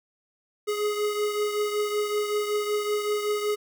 square beating tone pair, 417.2 / 422.5 Hz, G#4 / G#4, +8 / +30 cents, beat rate 5.3 Hz, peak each -26 / -33 dBFS, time 0.67-3.56 s, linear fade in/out 20 ms, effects none

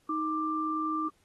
sine tone pair together, 313.1 / 1182 Hz, D#4 / D6, +11 / +11 cents, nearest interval octave + major seventh, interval 2300 cents, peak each -32 / -30 dBFS, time 0.09-1.09 s, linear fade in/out 5 ms, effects pink hiss -69 dBFS RMS until 1.24 s + AAC 32 kbps

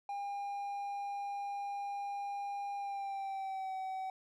triangle tone with pitch glide, 805 to 759.8 Hz, G5 to F#5, +46 to +46 cents, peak -35 dBFS, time 0.09-4.1 s, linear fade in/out 2 ms, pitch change -100 cents, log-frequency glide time 2.76-3.74 s, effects none

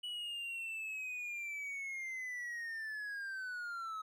triangle linear sweep, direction down, 2953 to 1272 Hz, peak -38 dBFS, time 0.03-4.02 s, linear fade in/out 10 ms, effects none

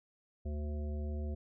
harmonic tone with a mistuned harmonic, 74.3 Hz, D2, 21 cents sharp, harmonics 1 / 3 / 5 / 7 / 9, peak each -35 / -45 / -49 / -52 / -54 dBFS, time 0.45-1.35 s, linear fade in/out 10 ms, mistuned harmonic 3, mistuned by -16 cents, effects none

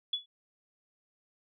sine tone with exponential decay, 3414 Hz, G#7, 47 cents sharp, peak -25 dBFS, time 0.13-0.26 s, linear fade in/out 5 ms, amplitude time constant 28 ms, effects none

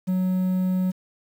triangle tone with quantisation, 185 Hz, F#3, in tune, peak -18 dBFS, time 0.07-0.92 s, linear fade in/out 20 ms, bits 8, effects none

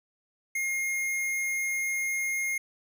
square tone, 2137 Hz, C7, 36 cents sharp, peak -28 dBFS, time 0.55-2.58 s, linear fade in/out 5 ms, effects none

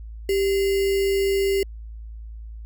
sine tone with sample-and-hold, 392.5 Hz, G4, 2 cents sharp, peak -18 dBFS, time 0.29-1.63 s, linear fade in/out 2 ms, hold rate 2450 Hz, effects added 55 Hz sine -34 dBFS peak until 2.65 s

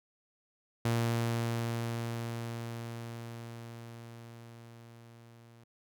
sawtooth tone with level ramp, 116.54 Hz, A#2, in tune, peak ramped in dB -23 to -51 dBFS, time 0.85-5.64 s, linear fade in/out 5 ms, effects none

